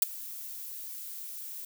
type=noise with ADSR envelope; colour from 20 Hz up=violet; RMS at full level=-19 dBFS; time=0.02-1.65 s; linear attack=4 ms; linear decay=16 ms; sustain=-22 dB; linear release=4 ms; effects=none